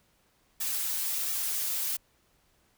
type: noise with flanger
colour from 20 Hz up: blue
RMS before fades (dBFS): -31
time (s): 0.6-1.97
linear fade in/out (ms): 10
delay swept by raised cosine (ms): 1.9 to 6.9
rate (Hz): 1.4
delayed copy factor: -0.8
effects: pink hiss -68 dBFS RMS until 2.77 s